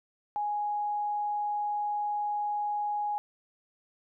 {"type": "tone", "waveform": "sine", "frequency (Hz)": 830.6, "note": "G#5", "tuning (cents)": 0, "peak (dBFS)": -28, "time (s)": [0.36, 3.18], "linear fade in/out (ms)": 0, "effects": []}